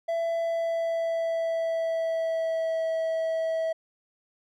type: tone with pitch glide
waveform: triangle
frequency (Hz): 667 to 649.1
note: E5 to E5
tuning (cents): +20 to -27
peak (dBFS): -23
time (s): 0.08-3.73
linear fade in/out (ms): 10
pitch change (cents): -47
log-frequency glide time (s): 0.39-2.88
effects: none